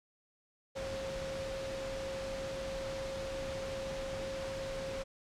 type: tone in noise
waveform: sine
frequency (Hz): 538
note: C5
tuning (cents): +48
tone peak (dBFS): -38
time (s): 0.75-5.04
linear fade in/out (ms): 20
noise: pink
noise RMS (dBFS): -43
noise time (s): 0.75-5.04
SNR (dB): +2
effects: low-pass 6000 Hz 12 dB/octave